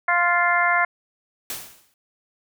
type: harmonic tone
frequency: 349.2 Hz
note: F4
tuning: in tune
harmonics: 2 / 3 / 4 / 5 / 6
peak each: -23 / -23 / -23 / -23 / -23 dBFS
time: 0.08-0.85 s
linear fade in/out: 5 ms
type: noise with exponential decay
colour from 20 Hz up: white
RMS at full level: -28 dBFS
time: 1.5-1.94 s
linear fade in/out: 1 ms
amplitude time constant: 95 ms
effects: none